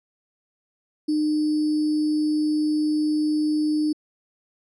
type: tone with sample-and-hold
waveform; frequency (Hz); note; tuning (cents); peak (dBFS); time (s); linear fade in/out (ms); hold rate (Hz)
sine; 304.1; D#4; -40; -19; 1.08-3.93; 10; 4900
effects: low-pass 8000 Hz 12 dB/octave